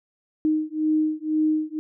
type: beating tone pair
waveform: sine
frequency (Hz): 309 / 311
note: D#4 / D#4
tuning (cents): -12 / -1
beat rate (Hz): 2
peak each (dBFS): -23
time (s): 0.45-1.79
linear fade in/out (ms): 0
effects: none